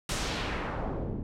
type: noise with low-pass filter sweep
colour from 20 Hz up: pink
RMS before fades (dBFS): -33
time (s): 0.09-1.23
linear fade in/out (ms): 2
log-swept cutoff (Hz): 9400 to 280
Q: 1.1
effects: none